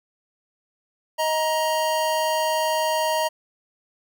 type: tone pair together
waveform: square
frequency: 628 / 941 Hz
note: D#5 / A#5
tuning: +16 / +16 cents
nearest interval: perfect fifth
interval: 700 cents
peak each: -24 dBFS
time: 1.18-3.29 s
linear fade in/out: 20 ms
effects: none